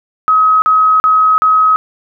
sine tone bursts, 1272 Hz, D#6, 38 cents sharp, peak -6 dBFS, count 4, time 0.28-1.76 s, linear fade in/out 0 ms, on 340 ms, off 40 ms, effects none

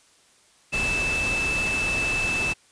sine tone in noise, 2631 Hz, E7, 4 cents flat, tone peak -23 dBFS, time 0.72-2.54 s, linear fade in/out 20 ms, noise pink, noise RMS -30 dBFS, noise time 0.72-2.54 s, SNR +4 dB, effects white hiss -58 dBFS RMS until 2.71 s + resampled to 22050 Hz

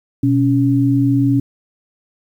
sine tone pair together, 123.47 / 278.8 Hz, B2 / C#4, 0 / +10 cents, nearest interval octave + major second, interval 1410 cents, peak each -15 / -13 dBFS, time 0.23-1.4 s, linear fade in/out 5 ms, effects 8-bit

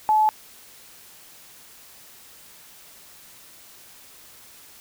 sine tone, 861 Hz, A5, 38 cents flat, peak -15 dBFS, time 0.09-0.29 s, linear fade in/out 0 ms, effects white hiss -48 dBFS RMS until 4.8 s

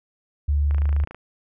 sine tone, 72.5 Hz, D2, 22 cents flat, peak -17 dBFS, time 0.48-1.05 s, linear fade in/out 10 ms
click train, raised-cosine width 0.5 ms, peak -23 dBFS, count 13, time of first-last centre 0.71-1.146 s, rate 27.5 Hz
effects none

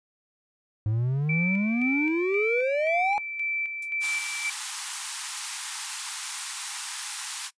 triangle exponential sweep, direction up, 104.6 to 843 Hz, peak -21 dBFS, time 0.86-3.18 s, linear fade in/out 0 ms
sine tone with tremolo, 2329 Hz, D7, 15 cents flat, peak -26 dBFS, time 1.29-4.5 s, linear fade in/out 5 ms, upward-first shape square, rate 1.9 Hz, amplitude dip 50%
violet noise with exponential decay, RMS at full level -36 dBFS, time 3.82-3.92 s, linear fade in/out 5 ms, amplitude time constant 21 ms
white high-pass noise, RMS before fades -32 dBFS, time 4-7.51 s, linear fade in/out 50 ms, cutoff 800 Hz, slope 96 dB/octave
effects noise-tail reverb RT60 0.1 s tail -22 dB re dry + resampled to 22050 Hz

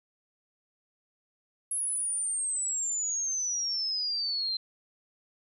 sine exponential sweep, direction down, 10810 to 4097 Hz, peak -28 dBFS, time 1.71-4.57 s, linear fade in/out 5 ms, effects none

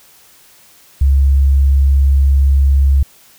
sine tone, 68.6 Hz, C#2, 17 cents flat, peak -7 dBFS, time 1.01-3.03 s, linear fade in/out 5 ms, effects white hiss -46 dBFS RMS until 3.38 s

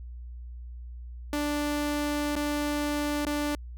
sawtooth tone with dropouts, 293.7 Hz, D4, in tune, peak -23 dBFS, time 1.33-3.55 s, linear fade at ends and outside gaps 1 ms, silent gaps 2.354-2.363 / 3.252-3.266 s, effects added 60 Hz sine -38 dBFS peak until 3.77 s

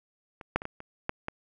clicks, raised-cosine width 0.5 ms, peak -27 / -9 / -23 / -19 / -27 / -13 / -17 dBFS, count 7, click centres 0.412 / 0.56 / 0.619 / 0.654 / 0.804 / 1.094 / 1.284 s, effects none

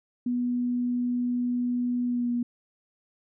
sine tone with pitch glide, 244.9 to 240.7 Hz, B3 to B3, -14 to -44 cents, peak -24 dBFS, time 0.26-2.43 s, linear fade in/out 5 ms, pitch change -30 cents, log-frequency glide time 2.05-2.31 s, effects none

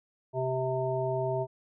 harmonic tone, 130 Hz, C3, 11 cents flat, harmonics 1 / 3 / 5 / 7, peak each -33 / -32 / -31 / -37 dBFS, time 0.33-1.47 s, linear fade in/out 50 ms, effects none

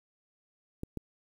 clicks, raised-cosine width 3 ms, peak -23 dBFS, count 2, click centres 0.834 / 0.973 s, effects 9-bit

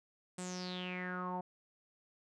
sawtooth tone with low-pass filter sweep, 181.6 Hz, F#3, 32 cents flat, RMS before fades -41 dBFS, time 0.38-1.41 s, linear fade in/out 5 ms, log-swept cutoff 8500 to 790 Hz, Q 8.4, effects none

